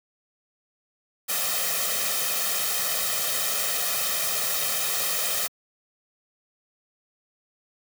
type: noise with comb filter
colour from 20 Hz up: white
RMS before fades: -26 dBFS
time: 1.28-5.48 s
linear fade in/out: 20 ms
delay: 1.6 ms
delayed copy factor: +1
effects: high-pass 200 Hz 12 dB/octave